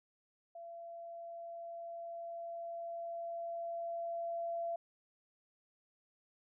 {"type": "tone with level ramp", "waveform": "sine", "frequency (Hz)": 678, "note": "E5", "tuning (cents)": 49, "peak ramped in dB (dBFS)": [-46, -35], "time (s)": [0.55, 4.76], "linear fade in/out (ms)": 5, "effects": []}